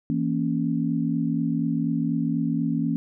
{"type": "chord", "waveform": "sine", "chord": "A# diminished", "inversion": "second", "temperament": "equal", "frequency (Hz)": [164.81, 233.1, 277.2], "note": ["E3", "A#3", "C#4"], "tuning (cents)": [0, 0, 0], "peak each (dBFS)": -26, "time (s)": [0.1, 2.96], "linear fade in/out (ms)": 0, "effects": []}